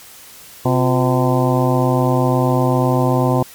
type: harmonic tone with a mistuned harmonic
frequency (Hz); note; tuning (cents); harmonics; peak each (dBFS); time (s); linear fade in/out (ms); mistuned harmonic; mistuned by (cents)
128; C3; -38; 1 / 2 / 3 / 4 / 5 / 6 / 7 / 8; -16 / -19 / -21 / -22 / -23 / -24 / -24 / -25; 0.65-3.43; 5; 3; -120
effects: white hiss -40 dBFS RMS until 3.54 s + MP3 96 kbps